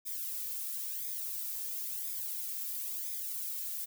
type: noise with flanger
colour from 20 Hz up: violet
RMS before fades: -38 dBFS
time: 0.05-3.86 s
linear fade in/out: 20 ms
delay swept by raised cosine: 0.69 to 2.09 ms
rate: 0.98 Hz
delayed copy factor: -0.7
effects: none